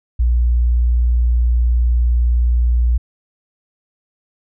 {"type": "tone", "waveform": "sine", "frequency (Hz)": 59.7, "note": "A#1", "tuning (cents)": 42, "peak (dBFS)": -11, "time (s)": [0.19, 2.98], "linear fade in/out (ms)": 10, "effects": []}